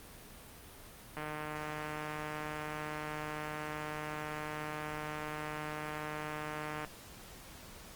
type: click train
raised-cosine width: 0.5 ms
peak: -25 dBFS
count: 864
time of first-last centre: 1.17-6.848 s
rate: 152 Hz
effects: pink hiss -52 dBFS RMS until 7.95 s + Opus 32 kbps